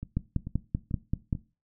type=two click trains; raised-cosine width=5 ms; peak=-23 / -14 dBFS; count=4 / 7; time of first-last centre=0.03-1.352 / 0.17-1.328 s; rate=2.27 / 5.18 Hz; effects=noise-tail reverb RT60 0.3 s tail -18 dB re dry